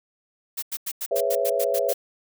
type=noise bursts; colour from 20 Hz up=blue; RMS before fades=-29 dBFS; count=10; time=0.57-1.939 s; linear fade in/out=10 ms; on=55 ms; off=91 ms
type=chord; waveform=sine; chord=C# minor seventh; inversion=second; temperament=just; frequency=415.8 / 498.9 / 554.4 / 665.2 Hz; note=G#4 / B4 / C#5 / E5; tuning=+2 / +17 / 0 / +16 cents; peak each=-29 / -26 / -25 / -26 dBFS; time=1.11-1.93 s; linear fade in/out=5 ms
effects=none